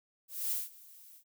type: noise with ADSR envelope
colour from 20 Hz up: violet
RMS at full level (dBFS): -32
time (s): 0.28-1.24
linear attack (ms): 240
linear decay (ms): 170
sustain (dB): -23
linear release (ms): 79
effects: none